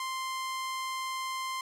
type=tone; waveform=sawtooth; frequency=1046.5 Hz; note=C6; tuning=in tune; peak=-29 dBFS; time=0-1.61 s; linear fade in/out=2 ms; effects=low-pass 12000 Hz 12 dB/octave